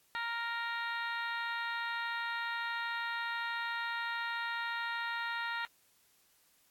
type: harmonic tone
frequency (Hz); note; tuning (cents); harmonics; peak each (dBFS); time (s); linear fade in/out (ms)
466.2; A#4; 0; 2 / 3 / 4 / 5 / 6 / 7 / 8 / 9; -40 / -39 / -39 / -48 / -49 / -54 / -47 / -52; 0.15-5.65; 0
effects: white hiss -69 dBFS RMS until 6.7 s + AAC 64 kbps